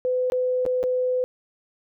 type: tone with dropouts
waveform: sine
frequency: 505 Hz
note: B4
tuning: 39 cents sharp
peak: -20 dBFS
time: 0.05-1.24 s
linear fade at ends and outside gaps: 0 ms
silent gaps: 0.3-0.321 / 0.653-0.663 / 0.83-0.838 s
effects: none